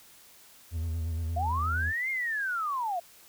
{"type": "tone with vibrato", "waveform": "triangle", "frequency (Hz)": 82, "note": "E2", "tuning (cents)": -9, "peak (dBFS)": -27, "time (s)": [0.71, 1.93], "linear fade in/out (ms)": 50, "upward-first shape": "square", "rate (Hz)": 8.6, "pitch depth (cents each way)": 41}
{"type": "linear two-way sweep", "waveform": "sine", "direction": "up then down", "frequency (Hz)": [664, 2148, 664], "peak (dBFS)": -28, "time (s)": [1.36, 3], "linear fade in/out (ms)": 10, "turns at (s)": 2.1}
{"effects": ["white hiss -55 dBFS RMS until 3.28 s"]}